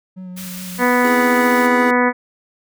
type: tone with vibrato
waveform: triangle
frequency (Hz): 183.6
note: F#3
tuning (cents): -13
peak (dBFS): -27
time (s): 0.16-0.84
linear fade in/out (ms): 20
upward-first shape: sine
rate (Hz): 4.9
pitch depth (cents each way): 25
type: band-stop noise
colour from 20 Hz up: white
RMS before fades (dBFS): -33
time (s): 0.36-1.68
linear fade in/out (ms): 20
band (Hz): 200 to 1100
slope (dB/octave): 24
type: harmonic tone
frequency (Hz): 246.9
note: B3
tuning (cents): 0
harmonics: 1 / 2 / 3 / 4 / 5 / 6 / 7 / 8 / 9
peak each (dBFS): -17 / -18 / -24 / -19 / -25 / -25 / -22 / -23 / -28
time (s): 0.78-2.13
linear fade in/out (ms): 50
type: chord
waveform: square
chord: C augmented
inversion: none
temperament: equal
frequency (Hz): 261.6 / 329.6 / 415.3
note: C4 / E4 / G#4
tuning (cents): 0 / 0 / 0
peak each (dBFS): -28 / -29 / -27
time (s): 1.04-1.91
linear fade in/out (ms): 5
effects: none